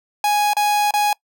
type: tone with dropouts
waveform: 45% pulse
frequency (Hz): 830.6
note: G#5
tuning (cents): 0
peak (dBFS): -15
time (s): 0.24-1.13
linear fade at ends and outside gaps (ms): 2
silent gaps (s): 0.534-0.567 / 0.909-0.938
effects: noise-tail reverb RT60 0.1 s tail -24 dB re dry